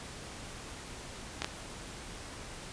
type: clicks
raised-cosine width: 0.2 ms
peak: -14 dBFS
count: 2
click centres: 1.42 / 1.445 s
effects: pink hiss -45 dBFS RMS until 2.72 s + resampled to 22050 Hz